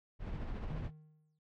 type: noise with tremolo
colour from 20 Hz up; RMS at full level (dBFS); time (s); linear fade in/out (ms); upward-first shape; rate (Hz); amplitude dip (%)
brown; -38; 0.19-0.91; 50; triangle; 14; 45
type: tone with exponential decay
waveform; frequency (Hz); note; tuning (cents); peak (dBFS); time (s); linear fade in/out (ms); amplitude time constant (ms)
triangle; 154.2; D#3; -15; -36; 0.7-1.39; 5; 150
effects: noise-tail reverb RT60 0.2 s tail -21 dB re dry + low-pass 3000 Hz 12 dB/octave